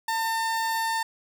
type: tone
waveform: 30% pulse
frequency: 902 Hz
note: A5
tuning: 43 cents sharp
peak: -22 dBFS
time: 0.08-1.03 s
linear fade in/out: 5 ms
effects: none